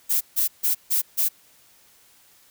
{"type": "noise bursts", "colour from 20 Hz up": "violet", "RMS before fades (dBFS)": -21, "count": 5, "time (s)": [0.09, 1.29], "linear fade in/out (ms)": 20, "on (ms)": 120, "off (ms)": 150, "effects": ["white hiss -56 dBFS RMS until 2.5 s"]}